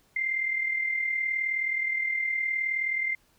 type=tone with amplitude modulation; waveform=sine; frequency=2093 Hz; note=C7; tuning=in tune; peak=-23 dBFS; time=0.16-3.15 s; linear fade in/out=5 ms; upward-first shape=sine; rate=39.2 Hz; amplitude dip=55%; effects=pink hiss -65 dBFS RMS until 3.38 s